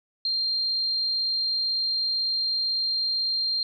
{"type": "tone", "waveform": "sine", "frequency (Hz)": 4186, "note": "C8", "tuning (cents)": 0, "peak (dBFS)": -23, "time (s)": [0.25, 3.63], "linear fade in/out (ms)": 2, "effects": []}